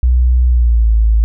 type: tone with pitch glide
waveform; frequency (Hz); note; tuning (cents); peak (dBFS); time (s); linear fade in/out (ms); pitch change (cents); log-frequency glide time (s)
sine; 61.74 to 54.69; B1 to A1; 0 to -10; -7; 0.03-1.24; 0; -210; 0.48-0.91
effects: none